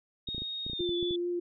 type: tone with pitch glide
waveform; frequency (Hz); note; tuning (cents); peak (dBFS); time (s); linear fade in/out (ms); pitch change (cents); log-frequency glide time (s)
sine; 3729 to 3459; A#7 to A7; 0 to -30; -34; 0.27-1.16; 5; -130; 0.69-0.96
type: clicks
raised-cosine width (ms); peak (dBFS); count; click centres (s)
3; -28; 11; 0.288 / 0.347 / 0.381 / 0.42 / 0.665 / 0.698 / 0.733 / 0.806 / 0.892 / 1.028 / 1.109
type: tone with vibrato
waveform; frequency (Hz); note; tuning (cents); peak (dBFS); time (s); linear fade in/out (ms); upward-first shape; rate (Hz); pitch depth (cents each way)
sine; 350; F4; +4; -29; 0.79-1.4; 10; triangle; 4.5; 13
effects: none